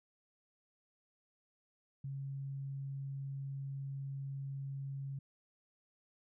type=tone; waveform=sine; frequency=137.3 Hz; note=C#3; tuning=16 cents flat; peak=-39 dBFS; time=2.04-5.19 s; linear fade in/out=5 ms; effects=none